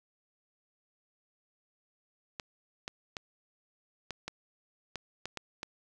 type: clicks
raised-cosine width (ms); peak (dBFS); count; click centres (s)
0.2; -20; 9; 2.398 / 2.879 / 3.168 / 4.107 / 4.28 / 4.957 / 5.256 / 5.373 / 5.631
effects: none